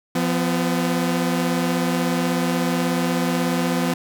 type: tone pair together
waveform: sawtooth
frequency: 173.2 / 251.6 Hz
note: F3 / B3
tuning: -14 / +32 cents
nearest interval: tritone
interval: 646 cents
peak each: -18 dBFS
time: 0.15-3.94 s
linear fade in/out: 5 ms
effects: none